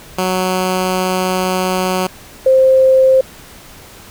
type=tone pair in turn; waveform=10% pulse / sine; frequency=185 / 525.2 Hz; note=F#3 / C5; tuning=0 / +6 cents; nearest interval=octave + tritone; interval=1806 cents; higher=second; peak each=-6 dBFS; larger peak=neither; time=0.18-2.07 / 2.46-3.21 s; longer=first; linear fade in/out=5 ms; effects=pink hiss -38 dBFS RMS until 4.1 s